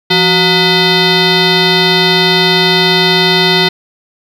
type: tone with frequency modulation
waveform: sine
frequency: 2002 Hz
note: B6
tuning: 23 cents sharp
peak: -5 dBFS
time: 0.1-3.69 s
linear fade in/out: 10 ms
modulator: 543 Hz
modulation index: 4.4
effects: tanh soft clip ceiling -4 dBFS + 7-bit